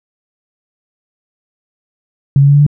sine tone with pitch steps, 138.59 / 140.52 / 142.49 / 144.48 / 146.49 Hz, C#3 / C#3 / C#3 / D3 / D3, 0 / +24 / +48 / -28 / -4 cents, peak -4 dBFS, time 2.36-2.665 s, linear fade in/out 2 ms, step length 61 ms, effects none

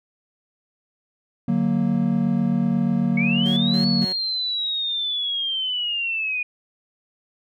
triangle chord, D augmented, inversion none, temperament equal, 146.83 / 185 / 233.1 Hz, D3 / F#3 / A#3, 0 / 0 / 0 cents, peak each -24 / -20 / -19 dBFS, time 1.48-4.05 s, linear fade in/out 5 ms
sine linear two-way sweep, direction up then down, 2193 to 4435 to 2449 Hz, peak -22 dBFS, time 3.17-6.43 s, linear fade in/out 5 ms, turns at 3.87 s
15% pulse tone bursts, 185 Hz, F#3, in tune, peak -26 dBFS, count 3, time 3.45-4.13 s, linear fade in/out 10 ms, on 120 ms, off 160 ms
effects none

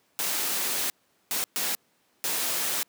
white noise bursts at uneven times, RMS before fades -28 dBFS, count 4, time 0.19-0.9 / 1.31-1.44 / 1.56-1.75 / 2.24-2.83 s, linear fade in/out 0 ms, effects pink hiss -67 dBFS RMS until 2.88 s + high-pass 200 Hz 12 dB/octave

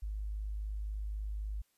sine tone, 51.91 Hz, G#1, in tune, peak -35 dBFS, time 0.02-1.62 s, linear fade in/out 10 ms, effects white hiss -75 dBFS RMS until 1.77 s + resampled to 32000 Hz

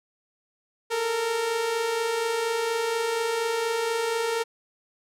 sawtooth tone pair together, 436.7 / 460.9 Hz, A4 / A#4, -13 / -20 cents, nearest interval minor second, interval 93 cents, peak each -29 / -21 dBFS, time 0.9-4.44 s, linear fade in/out 20 ms, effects low-pass 11000 Hz 12 dB/octave

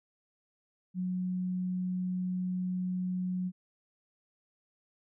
sine tone, 182.7 Hz, F#3, 22 cents flat, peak -30 dBFS, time 0.94-3.52 s, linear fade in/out 50 ms, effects none

